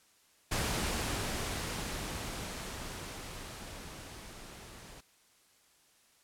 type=noise with level ramp; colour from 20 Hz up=pink; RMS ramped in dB=-32 to -51 dBFS; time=0.51-5.01 s; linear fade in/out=10 ms; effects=white hiss -66 dBFS RMS until 6.23 s + low-pass 11000 Hz 12 dB/octave